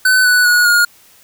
square tone with pitch steps, 1511 / 1483.3 / 1456.2 / 1429.5 Hz, F#6 / F#6 / F#6 / F6, +36 / +4 / -28 / +40 cents, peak -9 dBFS, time 0.05-0.85 s, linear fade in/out 5 ms, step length 200 ms, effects white hiss -47 dBFS RMS until 1.23 s

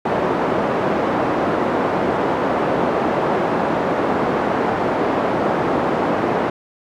pink band-pass noise, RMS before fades -19 dBFS, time 0.05-6.5 s, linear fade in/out 5 ms, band 270 to 1000 Hz, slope 12 dB/octave, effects none

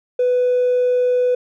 sine tone with hard clipping, 496.9 Hz, B4, 11 cents sharp, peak -14 dBFS, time 0.19-1.35 s, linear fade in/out 5 ms, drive 1 dB, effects none

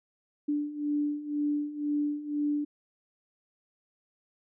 sine beating tone pair, 292.4 / 294.4 Hz, D4 / D4, -7 / +4 cents, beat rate 2 Hz, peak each -33 / -29 dBFS, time 0.48-2.65 s, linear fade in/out 10 ms, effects none

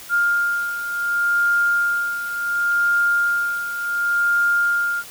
sine beating tone pair, 1405 / 1405.69 Hz, F6 / F6, +10 / +11 cents, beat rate 0.69 Hz, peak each -24 / -18 dBFS, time 0.09-5.04 s, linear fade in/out 50 ms, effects white hiss -39 dBFS RMS until 5.1 s

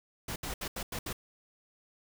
pink noise bursts at uneven times, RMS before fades -37 dBFS, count 6, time 0.28-0.36 / 0.43-0.54 / 0.61-0.68 / 0.76-0.83 / 0.92-0.99 / 1.06-1.13 s, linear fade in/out 5 ms, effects none

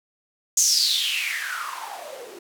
blue noise with band-pass filter sweep, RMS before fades -25 dBFS, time 0.57-2.39 s, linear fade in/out 5 ms, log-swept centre 6800 to 370 Hz, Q 7.9, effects none

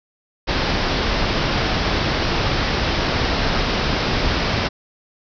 pink low-pass noise, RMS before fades -20 dBFS, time 0.47-4.69 s, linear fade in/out 20 ms, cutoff 5500 Hz, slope 96 dB/octave, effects none

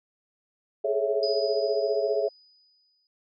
sine chord, A major seventh, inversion third, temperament equal with one note detuned, 415.3 / 430.2 / 554.4 / 659.3 Hz, G#4 / A4 / C#5 / E5, 0 / -39 / 0 / 0 cents, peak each -28 dBFS, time 0.84-2.29 s, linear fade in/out 10 ms
sine tone with exponential decay, 4968 Hz, D#8, 3 cents flat, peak -29 dBFS, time 1.23-3.07 s, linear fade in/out 1 ms, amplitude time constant 400 ms
effects MP3 48 kbps

